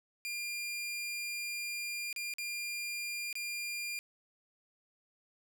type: tone with dropouts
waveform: sawtooth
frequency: 2400 Hz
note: D7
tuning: 37 cents sharp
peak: -33 dBFS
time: 0.25-3.99 s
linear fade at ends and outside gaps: 0 ms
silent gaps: 2.128-2.162 / 2.338-2.384 / 3.328-3.354 s
effects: 12-bit